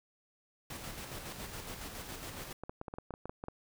pink noise with tremolo, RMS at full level -43 dBFS, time 0.7-2.53 s, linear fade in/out 5 ms, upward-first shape square, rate 7.2 Hz, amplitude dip 35%
clicks, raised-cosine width 1 ms, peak -27 dBFS, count 12, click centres 2.636 / 2.695 / 2.814 / 2.882 / 2.939 / 2.985 / 3.107 / 3.139 / 3.256 / 3.295 / 3.439 / 3.484 s
effects none

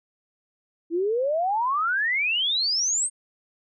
sine exponential sweep, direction up, 321.3 to 8690 Hz, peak -21 dBFS, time 0.9-3.1 s, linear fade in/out 50 ms, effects none

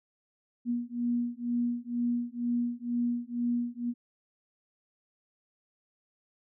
sine beating tone pair, 238.9 / 241 Hz, A#3 / B3, +43 / -42 cents, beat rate 2.1 Hz, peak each -31 dBFS, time 0.65-3.94 s, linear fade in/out 50 ms, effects none

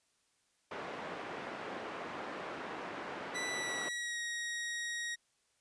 pink band-pass noise, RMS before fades -43 dBFS, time 0.71-3.89 s, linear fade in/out 5 ms, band 320 to 1900 Hz, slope 12 dB/octave
sawtooth tone with pitch glide, 1975.5 to 1886.3 Hz, B6 to A#6, 0 to +20 cents, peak -33 dBFS, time 3.34-5.16 s, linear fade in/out 20 ms, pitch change -80 cents, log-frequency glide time 3.53-4.2 s
effects white hiss -75 dBFS RMS until 5.6 s + resampled to 22050 Hz

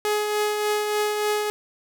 sawtooth tone with tremolo, 420.3 Hz, G#4, 21 cents sharp, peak -16 dBFS, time 0.05-1.5 s, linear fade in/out 0 ms, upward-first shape triangle, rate 3.4 Hz, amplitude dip 40%, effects none

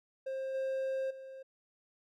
triangle tone with level steps, 531 Hz, C5, 25 cents sharp, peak -33 / -30 / -43 dBFS, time 0.26-1.43 s, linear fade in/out 10 ms, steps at 0.54 / 1.1 s, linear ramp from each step 10 ms, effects none

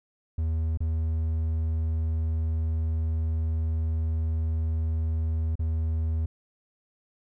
triangle tone with dropouts, 80 Hz, D#2, 49 cents sharp, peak -22 dBFS, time 0.38-6.26 s, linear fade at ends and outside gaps 5 ms, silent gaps 0.774-0.804 / 5.555-5.593 s, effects none

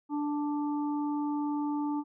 harmonic tone, 293.7 Hz, D4, in tune, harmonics 1 / 3 / 4, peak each -29 / -37 / -45 dBFS, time 0.09-2.04 s, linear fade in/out 50 ms, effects none

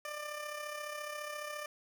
15% pulse tone with amplitude modulation, 596 Hz, D5, 25 cents sharp, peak -31 dBFS, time 0.05-1.66 s, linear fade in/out 2 ms, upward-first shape sine, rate 34.5 Hz, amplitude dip 50%, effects none

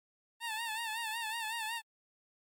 15% pulse tone with vibrato, 899 Hz, A5, 37 cents sharp, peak -29 dBFS, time 0.4-1.82 s, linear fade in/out 50 ms, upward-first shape sine, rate 5.4 Hz, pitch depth 76 cents each way, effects MP3 64 kbps

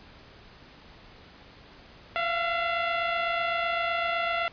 15% pulse tone pair together, 678.1 / 706 Hz, E5 / F5, +49 / +19 cents, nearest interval minor second, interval 70 cents, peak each -20 / -27 dBFS, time 2.16-4.48 s, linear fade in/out 0 ms, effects pink hiss -51 dBFS RMS until 4.52 s + resampled to 11025 Hz

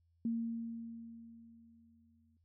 sine tone with exponential decay, 230 Hz, A#3, 23 cents flat, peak -31 dBFS, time 0.25-2.37 s, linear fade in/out 2 ms, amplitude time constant 460 ms, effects noise-tail reverb RT60 0.1 s tail -19 dB re dry + added 84 Hz sine -70 dBFS peak until 2.44 s

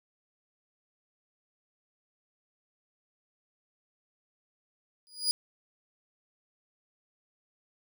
35% pulse tone with exponential growth, 4903 Hz, D#8, 26 cents flat, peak -20 dBFS, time 5.07-5.31 s, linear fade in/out 0 ms, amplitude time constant 52 ms, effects none

